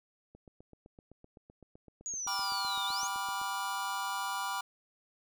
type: click train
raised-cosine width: 2 ms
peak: -40 dBFS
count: 25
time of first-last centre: 0.35-3.415 s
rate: 7.83 Hz
type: exponential two-way sweep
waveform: sine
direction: down then up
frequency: 6840 to 3505 to 6840 Hz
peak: -35 dBFS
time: 2.06-3.07 s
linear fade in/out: 0 ms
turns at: 2.86 s
type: chord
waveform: square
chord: G dominant seventh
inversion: none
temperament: just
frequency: 784 / 980 / 1176 / 1411.2 Hz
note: G5 / B5 / D6 / F6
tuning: 0 / -14 / +2 / +18 cents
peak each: -41 / -38 / -40 / -41 dBFS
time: 2.27-4.61 s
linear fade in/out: 5 ms
effects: none